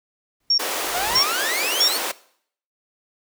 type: noise with exponential growth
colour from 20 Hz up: pink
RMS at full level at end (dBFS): -32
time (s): 0.4-1.19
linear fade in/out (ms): 5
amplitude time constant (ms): 170
type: tone bursts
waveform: sine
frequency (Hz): 5530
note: F8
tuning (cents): -18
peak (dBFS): -14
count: 3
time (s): 0.5-1.883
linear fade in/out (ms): 5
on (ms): 81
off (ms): 570
type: high-pass noise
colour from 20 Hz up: pink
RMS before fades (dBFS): -26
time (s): 0.59-2.12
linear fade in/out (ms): 10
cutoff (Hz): 370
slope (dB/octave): 24
type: exponential sweep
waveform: sawtooth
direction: up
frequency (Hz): 680 to 4560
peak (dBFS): -20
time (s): 0.94-1.98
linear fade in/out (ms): 10
effects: noise-tail reverb RT60 0.6 s tail -19 dB re dry